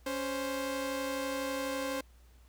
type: tone pair together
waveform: sawtooth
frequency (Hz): 277.8 / 523.6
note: C#4 / C5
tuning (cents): +4 / +1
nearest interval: major seventh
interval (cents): 1097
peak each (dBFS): -33 / -31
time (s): 0.06-2.01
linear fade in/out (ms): 5
effects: added 60 Hz sine -56 dBFS peak until 2.48 s + pink hiss -67 dBFS RMS until 2.48 s